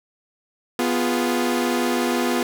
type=chord; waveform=sawtooth; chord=F diminished; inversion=second; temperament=equal; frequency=246.9 / 349.2 / 415.3 Hz; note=Cb4 / F4 / Ab4; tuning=0 / 0 / 0 cents; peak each=-18 / -20 / -24 dBFS; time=0.79-2.43 s; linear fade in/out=2 ms; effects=none